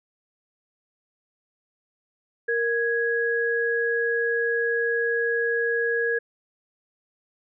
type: tone pair together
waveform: sine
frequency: 466.2 / 1661.2 Hz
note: A#4 / G#6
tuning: 0 / 0 cents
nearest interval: octave + minor seventh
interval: 2200 cents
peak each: -24 dBFS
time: 2.48-6.19 s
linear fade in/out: 10 ms
effects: none